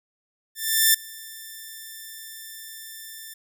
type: tone with ADSR envelope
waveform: 5% pulse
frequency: 1778 Hz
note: A6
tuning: 18 cents sharp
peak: -3 dBFS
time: 0.55-3.34 s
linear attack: 390 ms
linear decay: 7 ms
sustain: -24 dB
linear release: 9 ms
effects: none